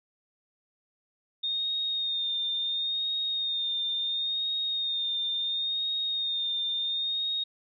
sine tone with vibrato, 3672 Hz, A#7, 27 cents flat, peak -27 dBFS, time 1.43-7.44 s, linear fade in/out 10 ms, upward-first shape sine, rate 0.72 Hz, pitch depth 31 cents each way, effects none

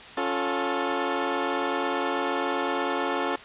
15% pulse chord, Db augmented, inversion none, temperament equal with one note detuned, 277.2 / 353.9 / 440 Hz, Db4 / F4 / A4, 0 / +23 / 0 cents, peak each -23 dBFS, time 0.17-3.36 s, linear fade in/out 5 ms, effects white hiss -43 dBFS RMS until 3.44 s + resampled to 8000 Hz

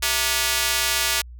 square tone with high-pass filter, 130.81 Hz, C3, in tune, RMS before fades -22 dBFS, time 0.02-1.22 s, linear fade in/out 10 ms, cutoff 2100 Hz, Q 0.55, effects added 60 Hz sine -37 dBFS peak until 1.39 s

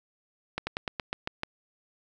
slowing click train, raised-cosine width 0.3 ms, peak -14 dBFS, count 8, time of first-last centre 0.58-1.434 s, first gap 90 ms, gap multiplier 1.1, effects none

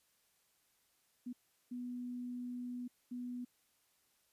sine tone bursts at uneven times, 246.1 Hz, B3, 6 cents flat, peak -40 dBFS, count 3, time 1.26-1.33 / 1.71-2.88 / 3.11-3.45 s, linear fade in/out 10 ms, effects white hiss -75 dBFS RMS until 4.32 s + resampled to 32000 Hz

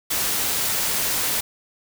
white noise, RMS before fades -23 dBFS, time 0.1-1.41 s, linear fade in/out 10 ms, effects none

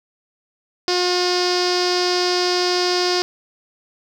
sawtooth tone with low-pass filter, 358.7 Hz, F4, 46 cents sharp, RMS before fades -19 dBFS, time 0.88-3.22 s, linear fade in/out 0 ms, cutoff 5000 Hz, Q 7.5, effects 8-bit

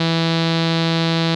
sawtooth tone with low-pass filter, 164.81 Hz, E3, in tune, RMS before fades -18 dBFS, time 0-1.35 s, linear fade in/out 5 ms, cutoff 4000 Hz, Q 4.2, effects none

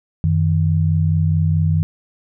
sine tone pair together, 92.6 / 157.28 Hz, F#2 / D#3, +2 / +19 cents, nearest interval major sixth, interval 917 cents, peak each -16 dBFS, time 0.24-1.83 s, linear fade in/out 0 ms, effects none

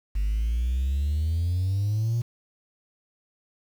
triangle exponential sweep, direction up, 48.84 to 120 Hz, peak -19 dBFS, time 0.15-2.22 s, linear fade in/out 10 ms, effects tanh soft clip ceiling -18 dBFS + 8-bit

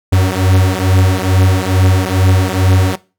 45% pulse beating tone pair, 92.5 / 94.8 Hz, F#2 / F#2, 0 / +43 cents, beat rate 2.3 Hz, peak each -12 dBFS, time 0.12-2.96 s, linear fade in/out 10 ms, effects noise-tail reverb RT60 0.3 s tail -20 dB re dry

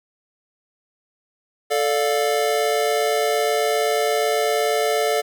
square chord, D minor, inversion second, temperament just, 440.5 / 587.3 / 704.8 Hz, A4 / D5 / F5, +2 / 0 / +16 cents, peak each -22 / -24 / -24 dBFS, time 1.7-5.22 s, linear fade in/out 20 ms, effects none

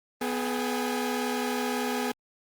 sawtooth tone cluster, 248.2 / 424.1 / 810 Hz, B3 / G#4 / G#5, +9 / +36 / -43 cents, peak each -26 / -28 / -31 dBFS, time 0.21-2.12 s, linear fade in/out 5 ms, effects Opus 24 kbps

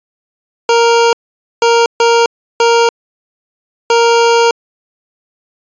25% pulse tone bursts at uneven times, 466.2 Hz, A#4, in tune, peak -3 dBFS, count 5, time 0.69-1.13 / 1.62-1.86 / 2-2.26 / 2.6-2.89 / 3.9-4.51 s, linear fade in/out 2 ms, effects resampled to 16000 Hz

